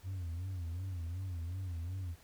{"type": "tone with vibrato", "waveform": "sine", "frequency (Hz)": 89, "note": "F2", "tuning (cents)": 33, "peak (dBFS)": -34, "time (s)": [0.03, 2.16], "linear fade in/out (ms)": 50, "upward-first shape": "sine", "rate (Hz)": 2.7, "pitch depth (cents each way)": 130, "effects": ["tanh soft clip ceiling -36 dBFS", "pink hiss -62 dBFS RMS until 2.23 s"]}